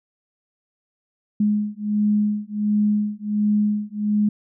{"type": "beating tone pair", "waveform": "sine", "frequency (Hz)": [208.5, 209.9], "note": ["G#3", "G#3"], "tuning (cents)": [7, 19], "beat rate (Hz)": 1.4, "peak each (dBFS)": -21, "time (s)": [1.4, 4.29], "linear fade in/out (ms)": 5, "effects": []}